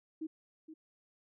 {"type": "tone with echo", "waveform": "sine", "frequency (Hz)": 316.2, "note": "D#4", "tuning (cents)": 28, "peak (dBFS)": -36, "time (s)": [0.21, 0.27], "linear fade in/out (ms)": 10, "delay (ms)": 470, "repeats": 1, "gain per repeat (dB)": -11, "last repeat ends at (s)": 0.74, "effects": []}